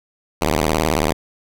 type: tone with vibrato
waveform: 5% pulse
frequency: 76.8 Hz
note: D#2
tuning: 22 cents flat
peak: -5 dBFS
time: 0.41-1.13 s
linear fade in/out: 10 ms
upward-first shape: square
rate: 18 Hz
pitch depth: 190 cents each way
effects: none